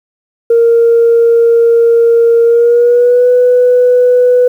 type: tone with pitch glide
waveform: sine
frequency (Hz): 464.8 to 495.3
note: A#4 to B4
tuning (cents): -5 to +5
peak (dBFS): -3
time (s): 0.5-4.48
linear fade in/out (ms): 5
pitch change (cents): +110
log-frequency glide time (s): 2.44-3.28
effects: tanh soft clip ceiling 0 dBFS + 7-bit